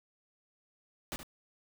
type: noise with echo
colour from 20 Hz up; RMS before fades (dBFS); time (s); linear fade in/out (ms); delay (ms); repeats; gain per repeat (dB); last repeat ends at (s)
pink; -38; 1.12-1.16; 0; 71; 1; -10; 1.231
effects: none